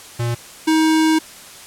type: tone pair in turn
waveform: square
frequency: 118.6 / 316.6 Hz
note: A#2 / D#4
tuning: +30 / +30 cents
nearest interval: octave + perfect fourth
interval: 1700 cents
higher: second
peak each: -19 / -13 dBFS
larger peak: second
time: 0.19-0.35 / 0.67-1.19 s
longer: second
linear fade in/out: 10 ms
effects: white hiss -39 dBFS RMS until 1.66 s + low-pass 11000 Hz 12 dB/octave